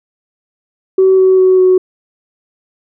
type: tone with pitch steps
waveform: sine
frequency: 379.3 / 376.2 / 373.2 / 370.2 Hz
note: F#4 / F#4 / F#4 / F#4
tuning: +43 / +29 / +15 / +1 cents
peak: -4 dBFS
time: 0.98-1.78 s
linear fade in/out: 5 ms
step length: 200 ms
effects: tanh soft clip ceiling -1 dBFS